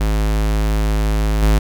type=tone with level steps; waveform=square; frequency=52.9 Hz; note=G#1; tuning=33 cents sharp; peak=-15 / -11 dBFS; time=0-1.59 s; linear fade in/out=10 ms; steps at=1.42 s; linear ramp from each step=10 ms; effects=none